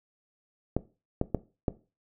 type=clicks; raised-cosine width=2 ms; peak=-12 dBFS; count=4; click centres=0.766 / 1.214 / 1.347 / 1.682 s; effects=noise-tail reverb RT60 0.3 s tail -17 dB re dry

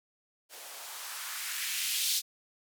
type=noise with band-pass filter sweep; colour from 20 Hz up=violet; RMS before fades=-35 dBFS; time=0.49-2.22 s; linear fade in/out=50 ms; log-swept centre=460 to 4000 Hz; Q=1.6; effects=none

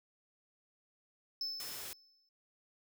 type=tone with exponential decay; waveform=triangle; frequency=5260 Hz; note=E8; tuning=5 cents flat; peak=-33 dBFS; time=1.41-2.29 s; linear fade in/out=2 ms; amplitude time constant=190 ms
type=noise; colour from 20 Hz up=white; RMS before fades=-45 dBFS; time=1.6-1.93 s; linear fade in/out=0 ms
effects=none

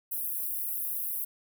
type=high-pass noise; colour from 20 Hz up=pink; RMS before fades=-33 dBFS; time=0.11-1.25 s; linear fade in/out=10 ms; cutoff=11000 Hz; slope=48 dB/octave; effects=none

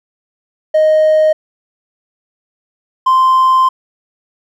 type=tone pair in turn; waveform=triangle; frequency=622.3 / 1041.8 Hz; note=D#5 / C6; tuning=0 / -8 cents; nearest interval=major sixth; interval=892 cents; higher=second; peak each=-4 dBFS; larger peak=neither; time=0.74-1.33 / 3.06-3.69 s; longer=second; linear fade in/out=10 ms; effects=tanh soft clip ceiling -2 dBFS

